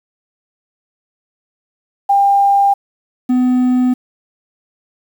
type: tone pair in turn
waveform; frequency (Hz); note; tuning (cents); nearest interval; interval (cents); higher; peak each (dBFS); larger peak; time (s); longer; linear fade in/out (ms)
sine / triangle; 798 / 251.4; G5 / B3; +31 / +31; octave + minor sixth; 2000; first; -8; neither; 2.09-2.74 / 3.29-3.94; neither; 10
effects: 7-bit